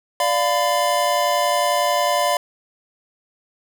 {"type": "chord", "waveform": "square", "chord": "B diminished", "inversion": "first", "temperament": "equal with one note detuned", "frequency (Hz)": [587.3, 698.5, 1009.1], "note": ["D5", "F5", "B5"], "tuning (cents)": [0, 0, 37], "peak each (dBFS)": -22, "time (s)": [0.2, 2.37], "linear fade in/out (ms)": 2, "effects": []}